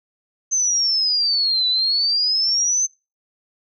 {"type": "exponential two-way sweep", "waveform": "sine", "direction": "down then up", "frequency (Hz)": [6270, 3951, 6270], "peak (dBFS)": -16, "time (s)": [0.51, 2.87], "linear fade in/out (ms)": 20, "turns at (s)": 1.68, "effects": ["noise-tail reverb RT60 0.3 s tail -26 dB re dry"]}